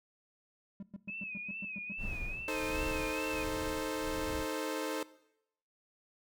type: tone bursts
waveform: triangle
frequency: 198.1 Hz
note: G3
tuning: 18 cents sharp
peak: -38 dBFS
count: 10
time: 0.8-2.06 s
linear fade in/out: 2 ms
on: 27 ms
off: 110 ms
type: tone with vibrato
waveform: sine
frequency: 2553 Hz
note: D#7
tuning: 44 cents sharp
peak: -39 dBFS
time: 1.08-3.44 s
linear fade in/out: 5 ms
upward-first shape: sine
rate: 2.4 Hz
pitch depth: 84 cents each way
type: noise with tremolo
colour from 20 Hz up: brown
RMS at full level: -39 dBFS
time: 1.97-4.47 s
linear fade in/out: 50 ms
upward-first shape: triangle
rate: 1.4 Hz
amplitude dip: 90%
type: chord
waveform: sawtooth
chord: A diminished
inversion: second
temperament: equal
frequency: 311.1 / 440 / 523.3 Hz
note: Eb4 / A4 / C5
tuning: 0 / 0 / 0 cents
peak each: -35 dBFS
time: 2.48-5.03 s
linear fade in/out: 2 ms
effects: noise-tail reverb RT60 0.8 s tail -19 dB re dry